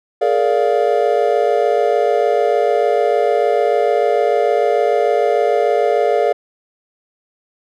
triangle chord, Bb dominant seventh, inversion third, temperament just, 419.5 / 466.2 / 582.7 / 699.2 Hz, Ab4 / Bb4 / D5 / F5, +17 / 0 / -14 / +2 cents, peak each -16 dBFS, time 0.21-6.33 s, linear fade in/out 10 ms, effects none

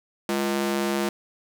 sawtooth ring-modulated tone, 277.2 Hz, C#4, in tune, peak -16 dBFS, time 0.29-1.09 s, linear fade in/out 2 ms, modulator 70.6 Hz, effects none

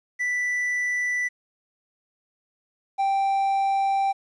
triangle tone pair in turn, 1975.5 / 784 Hz, B6 / G5, 0 / 0 cents, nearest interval octave + major third, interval 1600 cents, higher first, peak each -21 / -18 dBFS, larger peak second, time 0.19-1.29 / 2.98-4.13 s, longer second, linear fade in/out 20 ms, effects resampled to 22050 Hz + 10-bit

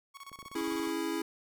sawtooth tone with tremolo, 1108.7 Hz, C#6, in tune, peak -40 dBFS, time 0.14-0.91 s, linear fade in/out 20 ms, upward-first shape square, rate 16 Hz, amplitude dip 80%
clicks, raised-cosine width 2 ms, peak -40 dBFS, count 12, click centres 0.317 / 0.389 / 0.428 / 0.46 / 0.515 / 0.558 / 0.613 / 0.678 / 0.721 / 0.755 / 0.799 / 0.873 s
square chord, C# minor, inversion none, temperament equal, 277.2 / 329.6 / 415.3 Hz, C#4 / E4 / G#4, 0 / 0 / 0 cents, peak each -39 / -34 / -39 dBFS, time 0.55-1.22 s, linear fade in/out 5 ms
effects none

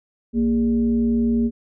sine tone with frequency modulation, 232.9 Hz, A#3, 1 cent flat, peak -16 dBFS, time 0.33-1.51 s, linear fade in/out 50 ms, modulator 175 Hz, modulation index 0.49, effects none

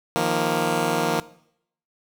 10% pulse chord, Eb suspended second, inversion none, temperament just, 155.56 / 175.01 / 233.3 Hz, Eb3 / F3 / Bb3, 0 / +4 / +2 cents, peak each -18 dBFS, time 0.16-1.2 s, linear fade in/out 0 ms, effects noise-tail reverb RT60 0.7 s tail -19 dB re dry

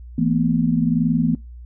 sine chord, E suspended fourth, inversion none, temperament equal with one note detuned, 164.81 / 225.4 / 246.9 Hz, E3 / A3 / B3, 0 / +42 / 0 cents, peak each -20 dBFS, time 0.18-1.35 s, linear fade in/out 5 ms, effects noise-tail reverb RT60 0.2 s tail -22 dB re dry + added 60 Hz sine -35 dBFS peak until 1.65 s

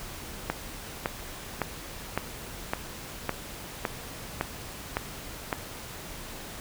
click train, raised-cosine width 0.5 ms, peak -11 dBFS, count 10, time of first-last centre 0.5-5.528 s, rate 1.79 Hz, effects pink hiss -41 dBFS RMS until 6.6 s

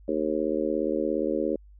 harmonic tone, 77.2 Hz, D#2, 13 cents flat, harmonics 3 / 4 / 5 / 6 / 7, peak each -33 / -29 / -30 / -31 / -30 dBFS, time 0.08-1.56 s, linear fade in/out 5 ms, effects added 50 Hz sine -48 dBFS peak until 1.79 s

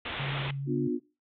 white low-pass noise, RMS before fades -36 dBFS, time 0.05-0.51 s, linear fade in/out 5 ms, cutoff 3600 Hz, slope 96 dB/octave
sine tone with vibrato, 138.59 Hz, C#3, in tune, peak -31 dBFS, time 0.19-0.88 s, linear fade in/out 10 ms, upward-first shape sine, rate 7 Hz, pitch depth 11 cents each way
sine chord, B diminished, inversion none, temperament just, 246.9 / 296.3 / 355.6 Hz, B3 / D4 / F4, 0 / +15 / +31 cents, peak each -31 dBFS, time 0.66-1 s, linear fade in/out 50 ms
effects noise-tail reverb RT60 0.3 s tail -21 dB re dry

